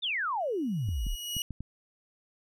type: exponential sweep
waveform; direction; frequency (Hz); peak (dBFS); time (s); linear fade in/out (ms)
sine; down; 3729 to 31; -28; 0.02-1.16; 20
type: tone with exponential growth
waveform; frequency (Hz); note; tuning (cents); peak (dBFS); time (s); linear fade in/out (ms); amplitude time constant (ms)
sawtooth; 2906; F#7; -32; -26; 0.4-1.42; 1; 220
type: clicks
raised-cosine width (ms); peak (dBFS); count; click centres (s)
5; -25; 5; 0.889 / 1.067 / 1.367 / 1.507 / 1.606
effects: none